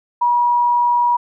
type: tone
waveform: sine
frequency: 963 Hz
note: B5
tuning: 44 cents flat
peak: -12 dBFS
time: 0.21-1.17 s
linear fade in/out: 10 ms
effects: none